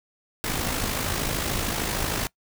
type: noise with amplitude modulation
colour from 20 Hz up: pink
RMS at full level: -25 dBFS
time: 0.44-2.27 s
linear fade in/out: 0 ms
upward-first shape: sine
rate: 53.1 Hz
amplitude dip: 50%
effects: noise-tail reverb RT60 0.1 s tail -22 dB re dry